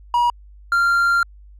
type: tone pair in turn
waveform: triangle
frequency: 960 / 1387.6 Hz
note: B5 / F6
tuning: -49 / -12 cents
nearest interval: tritone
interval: 637 cents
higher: second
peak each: -12 dBFS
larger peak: neither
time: 0.14-0.3 / 0.72-1.23 s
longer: second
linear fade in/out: 2 ms
effects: added 50 Hz sine -41 dBFS peak until 1.59 s